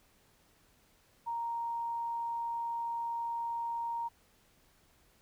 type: tone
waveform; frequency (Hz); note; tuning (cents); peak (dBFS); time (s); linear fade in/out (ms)
sine; 932.3; A#5; 0; -33; 1.26-4.09; 20
effects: pink hiss -67 dBFS RMS until 5.21 s